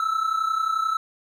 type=tone pair together; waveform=triangle; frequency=1304.7 / 1336 Hz; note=E6 / E6; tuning=-18 / +23 cents; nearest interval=unison; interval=41 cents; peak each=-21 / -25 dBFS; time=0-0.97 s; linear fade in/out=2 ms; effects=none